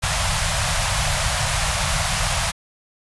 pink band-stop noise, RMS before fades -21 dBFS, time 0.02-2.52 s, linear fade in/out 20 ms, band 170 to 590 Hz, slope 48 dB/octave, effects resampled to 24000 Hz

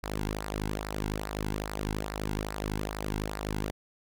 sawtooth tone with flanger, 51.91 Hz, G#1, in tune, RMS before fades -34 dBFS, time 0.03-3.71 s, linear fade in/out 5 ms, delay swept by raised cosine 0.3 to 1.7 ms, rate 2.4 Hz, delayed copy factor -0.7, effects none

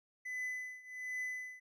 triangle tone with tremolo, 2007 Hz, B6, 27 cents sharp, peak -34 dBFS, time 0.25-1.6 s, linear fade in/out 10 ms, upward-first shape triangle, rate 1.3 Hz, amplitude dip 90%, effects none

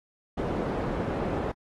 white low-pass noise, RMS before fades -30 dBFS, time 0.37-1.52 s, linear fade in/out 10 ms, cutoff 530 Hz, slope 12 dB/octave, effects AAC 32 kbps

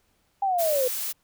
sine linear sweep, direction down, 807 to 489.1 Hz, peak -21 dBFS, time 0.42-0.88 s, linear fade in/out 5 ms
blue noise, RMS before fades -30 dBFS, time 0.58-1.13 s, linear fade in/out 20 ms
effects pink hiss -68 dBFS RMS until 1.23 s

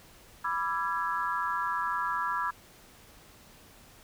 sine chord, E dominant seventh, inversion second, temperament equal with one note detuned, 987.8 / 1174.7 / 1349.3 / 1661.2 Hz, B5 / D6 / E6 / G#6, 0 / 0 / +40 / 0 cents, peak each -32 / -34 / -34 / -35 dBFS, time 0.44-2.51 s, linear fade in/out 10 ms, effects pink hiss -55 dBFS RMS until 4.03 s

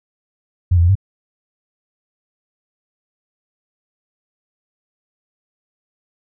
sine tone with pitch steps, 89.6 / 84.7 / 86.7 / 97.6 Hz, F2 / E2 / F2 / G2, +45 / +48 / -12 / -7 cents, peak -9 dBFS, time 0.71-0.954 s, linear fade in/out 10 ms, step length 61 ms, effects none

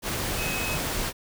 sine tone in noise, 2551 Hz, D#7, 43 cents sharp, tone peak -31 dBFS, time 0.36-0.79 s, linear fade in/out 50 ms, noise pink, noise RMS -29 dBFS, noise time 0.02-1.13 s, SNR -5 dB, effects none

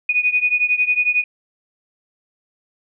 sine beating tone pair, 2470 / 2481 Hz, D#7 / D#7, -13 / -6 cents, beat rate 11 Hz, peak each -17 / -19 dBFS, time 0.09-1.24 s, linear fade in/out 5 ms, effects none

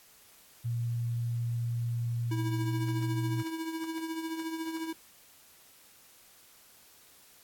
sine tone with pitch glide, 118.2 to 120.27 Hz, A#2 to B2, +24 to -45 cents, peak -29 dBFS, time 0.64-3.43 s, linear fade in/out 20 ms, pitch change +31 cents, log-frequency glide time 2.64-2.73 s
square tone with tremolo, 324.1 Hz, E4, 29 cents flat, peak -32 dBFS, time 2.31-4.93 s, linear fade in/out 5 ms, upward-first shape triangle, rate 14 Hz, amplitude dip 60%
effects white hiss -58 dBFS RMS until 7.43 s + AAC 64 kbps

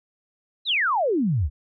sine exponential sweep, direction down, 4186 to 62.2 Hz, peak -19 dBFS, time 0.65-1.5 s, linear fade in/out 50 ms, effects none

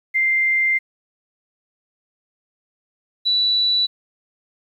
sine tone pair in turn, 2093 / 3951 Hz, C7 / B7, 0 / 0 cents, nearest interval major seventh, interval 1100 cents, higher second, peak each -15 dBFS, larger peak neither, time 0.14-0.79 / 3.25-3.87 s, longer first, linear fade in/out 20 ms, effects 9-bit

